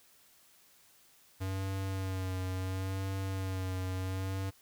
square tone with vibrato, 94.7 Hz, F#2, 41 cents sharp, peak -34 dBFS, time 1.4-4.51 s, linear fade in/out 20 ms, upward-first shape sine, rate 0.72 Hz, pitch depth 32 cents each way, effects white hiss -63 dBFS RMS until 4.61 s

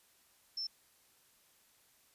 sine tone, 5340 Hz, E8, 22 cents sharp, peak -36 dBFS, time 0.57-0.67 s, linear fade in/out 5 ms, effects white hiss -68 dBFS RMS until 2.14 s + resampled to 32000 Hz

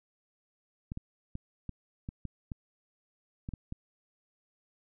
clicks, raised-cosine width 5 ms, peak -25 dBFS, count 10, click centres 0.919 / 0.974 / 1.354 / 1.693 / 2.089 / 2.253 / 2.518 / 3.489 / 3.537 / 3.724 s, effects none

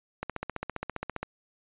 click train, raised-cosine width 0.5 ms, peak -17 dBFS, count 16, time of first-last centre 0.23-1.23 s, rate 15 Hz, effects resampled to 8000 Hz

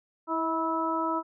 harmonic tone with a mistuned harmonic, 326 Hz, E4, 19 cents flat, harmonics 1 / 2 / 3 / 4, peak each -31 / -34 / -30 / -31 dBFS, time 0.27-1.23 s, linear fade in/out 50 ms, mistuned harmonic 2, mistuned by -22 cents, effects none

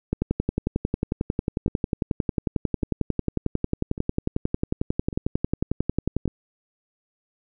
two click trains, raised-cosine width 3 ms, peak -9 / -19 dBFS, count 69 / 5, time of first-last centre 0.13-6.256 / 1.68-6.278 s, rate 11.1 / 0.87 Hz, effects none

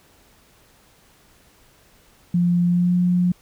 sine tone with pitch glide, 174.9 to 178.27 Hz, F3 to F3, +3 to +36 cents, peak -15 dBFS, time 2.34-3.32 s, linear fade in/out 5 ms, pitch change +33 cents, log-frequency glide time 2.67-2.94 s, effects pink hiss -55 dBFS RMS until 3.41 s

